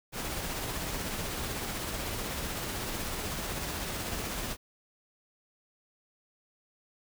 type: noise with tremolo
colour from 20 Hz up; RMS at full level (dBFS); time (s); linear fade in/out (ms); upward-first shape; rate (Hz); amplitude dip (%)
pink; -34; 0.12-4.57; 50; triangle; 16; 30
effects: none